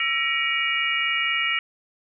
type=tone cluster; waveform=sine; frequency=1335 / 1898 / 2277 / 2421 / 2869 Hz; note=E6 / A#6 / C#7 / D#7 / F7; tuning=+22 / +31 / +46 / -48 / +46 cents; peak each=-30 / -28 / -25 / -31 / -26 dBFS; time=0-1.59 s; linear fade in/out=2 ms; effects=none